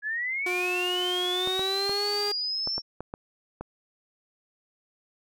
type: linear sweep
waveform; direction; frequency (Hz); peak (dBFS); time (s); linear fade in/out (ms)
sine; up; 1667 to 5490; -27; 0.02-2.82; 50
type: tone with pitch glide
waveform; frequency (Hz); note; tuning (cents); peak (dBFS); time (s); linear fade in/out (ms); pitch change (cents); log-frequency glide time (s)
sawtooth; 360.2 to 411.4; F#4 to G#4; -46 to -16; -25; 0.46-2.32; 5; +230; 1.32-2.05
type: clicks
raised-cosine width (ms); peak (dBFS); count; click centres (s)
1; -21; 8; 1.474 / 1.594 / 1.895 / 2.674 / 2.78 / 3.006 / 3.139 / 3.61
effects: none